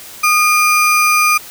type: ring-modulated tone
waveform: square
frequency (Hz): 1820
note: A#6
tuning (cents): -42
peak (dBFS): -7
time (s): 0.23-1.38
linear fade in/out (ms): 10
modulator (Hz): 589
effects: white hiss -34 dBFS RMS until 1.5 s